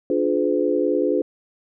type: chord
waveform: sine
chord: D diminished seventh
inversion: none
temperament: just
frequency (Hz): 293.7 / 352.4 / 422.9 / 507.5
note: D4 / F4 / Ab4 / Cb5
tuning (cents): 0 / +16 / +31 / +47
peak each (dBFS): -23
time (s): 0.1-1.22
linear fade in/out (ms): 2
effects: none